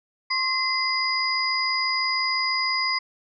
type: tone cluster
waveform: sine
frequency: 1066 / 2058 / 4913 Hz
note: C6 / C7 / D#8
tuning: +32 / -29 / -23 cents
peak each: -27 / -26 / -25 dBFS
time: 0.3-2.99 s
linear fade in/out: 10 ms
effects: none

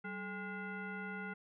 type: tone with frequency modulation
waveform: sine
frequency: 810 Hz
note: G#5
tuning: 43 cents flat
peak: -40 dBFS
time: 0.04-1.34 s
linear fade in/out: 10 ms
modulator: 619 Hz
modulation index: 1.9
effects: none

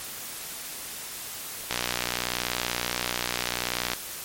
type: click train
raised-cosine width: 0.2 ms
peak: -8 dBFS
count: 136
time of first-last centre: 1.71-3.934 s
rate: 60.7 Hz
effects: white hiss -37 dBFS RMS until 4.24 s + MP3 64 kbps

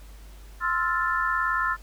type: chord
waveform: sine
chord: F major seventh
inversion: second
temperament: equal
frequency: 1046.5 / 1318.5 / 1396.9 / 1760 Hz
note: C6 / E6 / F6 / A6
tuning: 0 / 0 / 0 / 0 cents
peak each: -28 dBFS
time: 0.6-1.77 s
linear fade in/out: 50 ms
effects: added 50 Hz sine -43 dBFS peak until 1.82 s + pink hiss -54 dBFS RMS until 1.82 s

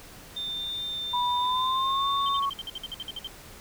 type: tone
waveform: sine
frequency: 3599 Hz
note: A7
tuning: 38 cents sharp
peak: -30 dBFS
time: 0.36-2.4 s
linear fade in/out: 10 ms
type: tone with pitch glide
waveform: sine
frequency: 983 to 1109.8 Hz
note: B5 to C#6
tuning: -8 to +2 cents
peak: -24 dBFS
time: 1.13-2.5 s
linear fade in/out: 10 ms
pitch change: +210 cents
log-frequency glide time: 1.38-2.09 s
type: tone bursts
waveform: sine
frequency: 3136 Hz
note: G7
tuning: in tune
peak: -32 dBFS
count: 13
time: 2.26-3.272 s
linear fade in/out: 2 ms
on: 28 ms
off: 54 ms
effects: pink hiss -47 dBFS RMS until 3.6 s

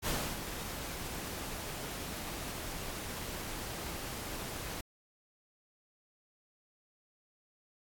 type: noise with ADSR envelope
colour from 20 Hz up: pink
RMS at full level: -33 dBFS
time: 0.02-4.81 s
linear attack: 44 ms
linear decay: 300 ms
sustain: -8 dB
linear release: 5 ms
effects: AAC 64 kbps

